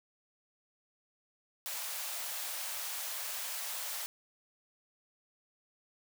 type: high-pass noise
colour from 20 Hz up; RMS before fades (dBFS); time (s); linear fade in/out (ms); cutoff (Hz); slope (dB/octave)
white; -39; 1.66-4.06; 0; 540; 48
effects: none